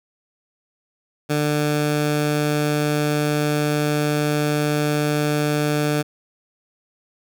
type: tone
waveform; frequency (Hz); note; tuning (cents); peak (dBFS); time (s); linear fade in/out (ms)
15% pulse; 148.9; D3; +24; -12; 1.29-6.03; 20
effects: none